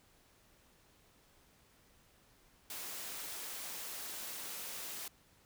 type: high-pass noise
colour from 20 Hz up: white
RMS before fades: -44 dBFS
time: 2.7-5.08 s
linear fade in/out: 2 ms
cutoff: 210 Hz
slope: 12 dB/octave
effects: pink hiss -67 dBFS RMS until 5.45 s